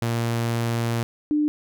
sawtooth / sine tone pair in turn, 116.7 / 299.2 Hz, A#2 / D4, +2 / +32 cents, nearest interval octave + major third, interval 1630 cents, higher second, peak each -18 dBFS, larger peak neither, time 0.02-1.03 / 1.31-1.48 s, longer first, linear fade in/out 0 ms, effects none

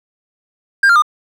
triangle tone with pitch steps, 1599 / 1392 / 1211.8 Hz, G6 / F6 / D#6, +34 / -6 / -46 cents, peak -5 dBFS, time 0.83-1.022 s, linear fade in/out 5 ms, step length 64 ms, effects none

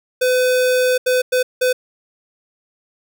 square tone bursts at uneven times, 505 Hz, B4, 39 cents sharp, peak -14 dBFS, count 4, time 0.21-0.98 / 1.06-1.22 / 1.32-1.43 / 1.61-1.73 s, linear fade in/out 10 ms, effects none

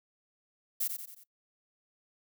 violet noise with echo, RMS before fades -31 dBFS, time 0.8-0.88 s, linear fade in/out 10 ms, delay 90 ms, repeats 4, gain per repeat -6 dB, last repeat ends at 1.24 s, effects noise-tail reverb RT60 0.1 s tail -20 dB re dry

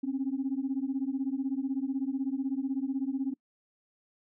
sine beating tone pair, 261.3 / 277.3 Hz, C4 / C#4, -2 / +1 cents, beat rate 16 Hz, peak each -31 dBFS, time 0.03-3.34 s, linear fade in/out 10 ms, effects noise-tail reverb RT60 0.1 s tail -26 dB re dry + tanh soft clip ceiling -22 dBFS

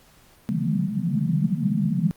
pink band-pass noise, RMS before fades -23 dBFS, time 0.49-2.11 s, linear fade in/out 0 ms, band 140 to 230 Hz, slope 96 dB/octave, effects pink hiss -55 dBFS RMS until 2.16 s + Opus 48 kbps

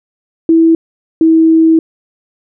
sine tone pair in turn, 327.5 / 323.4 Hz, E4 / E4, -11 / -33 cents, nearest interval unison, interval 22 cents, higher first, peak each -4 dBFS, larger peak neither, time 0.49-0.75 / 1.21-1.79 s, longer second, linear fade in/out 2 ms, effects none

